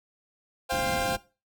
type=chord; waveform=sawtooth; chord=C suspended fourth; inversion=none; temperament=equal with one note detuned; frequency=523.3 / 698.5 / 796.3 Hz; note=C5 / F5 / G5; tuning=0 / 0 / +27 cents; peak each=-27 dBFS; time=0.69-1.17 s; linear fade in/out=20 ms
type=low-pass noise; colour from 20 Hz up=white; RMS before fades=-36 dBFS; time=0.72-1.17 s; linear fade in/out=2 ms; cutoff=310 Hz; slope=24 dB/octave
effects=noise-tail reverb RT60 0.3 s tail -18 dB re dry